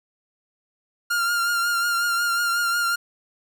45% pulse tone with vibrato, 1400 Hz, F6, 4 cents sharp, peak -20 dBFS, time 1.1-2.96 s, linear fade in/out 10 ms, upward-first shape triangle, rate 5.5 Hz, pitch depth 36 cents each way, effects none

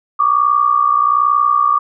sine tone pair together, 1136.8 / 1198 Hz, C#6 / D6, +43 / +34 cents, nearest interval minor second, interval 91 cents, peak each -13 dBFS, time 0.19-1.79 s, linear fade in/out 10 ms, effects none

